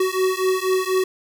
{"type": "beating tone pair", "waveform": "square", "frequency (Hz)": [372.6, 376.7], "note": ["F#4", "F#4"], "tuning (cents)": [12, 31], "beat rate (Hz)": 4.1, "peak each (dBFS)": -22, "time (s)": [0, 1.04], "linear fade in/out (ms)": 5, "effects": []}